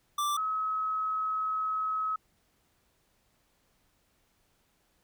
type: tone pair in turn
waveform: square / sine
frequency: 1174.7 / 1281.4 Hz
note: D6 / E6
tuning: 0 / -49 cents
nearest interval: major second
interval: 151 cents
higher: second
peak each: -28 dBFS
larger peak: neither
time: 0.18-0.37 / 0.37-2.16 s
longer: second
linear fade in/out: 5 ms
effects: pink hiss -71 dBFS RMS until 5.03 s